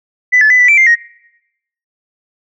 sine tone with pitch steps, 1993 / 1730 / 2000 / 1975 / 2335 / 2101 / 1875 Hz, B6 / A6 / B6 / B6 / D7 / C7 / A#6, +15 / -30 / +21 / 0 / -11 / +7 / +10 cents, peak -4 dBFS, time 0.32-0.957 s, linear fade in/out 20 ms, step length 91 ms, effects noise-tail reverb RT60 0.9 s tail -24 dB re dry + tanh soft clip ceiling -1 dBFS

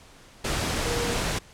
sine tone in noise, 474.5 Hz, A#4, 31 cents sharp, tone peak -30 dBFS, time 0.85-1.17 s, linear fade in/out 10 ms, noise pink, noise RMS -27 dBFS, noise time 0.44-1.39 s, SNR -6 dB, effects pink hiss -51 dBFS RMS until 1.53 s + low-pass 9000 Hz 12 dB/octave

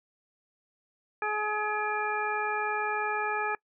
harmonic tone with a mistuned harmonic, 422.8 Hz, G#4, 31 cents sharp, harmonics 1 / 2 / 3 / 4 / 6, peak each -35 / -32 / -34 / -33 / -37 dBFS, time 1.22-3.55 s, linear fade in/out 2 ms, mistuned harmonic 6, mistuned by -100 cents, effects noise-tail reverb RT60 0.1 s tail -24 dB re dry

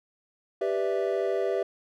triangle chord, E minor seventh, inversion first, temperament equal, 392 / 493.9 / 587.3 / 659.3 Hz, G4 / B4 / D5 / E5, 0 / 0 / 0 / 0 cents, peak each -26 / -29 / -31 / -29 dBFS, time 0.61-1.63 s, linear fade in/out 5 ms, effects none

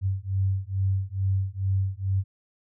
sine beating tone pair, 95.2 / 97.5 Hz, F#2 / G2, +50 / -9 cents, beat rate 2.3 Hz, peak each -26 / -26 dBFS, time 0.01-2.24 s, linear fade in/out 50 ms, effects none

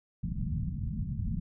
white low-pass noise, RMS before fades -33 dBFS, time 0.23-1.4 s, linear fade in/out 10 ms, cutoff 200 Hz, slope 48 dB/octave, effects none

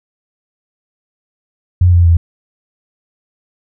sine tone with pitch steps, 89.3 / 86.76 / 84.29 Hz, F2 / F2 / E2, +39 / -11 / +39 cents, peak -5 dBFS, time 1.81-2.17 s, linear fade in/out 5 ms, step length 120 ms, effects none

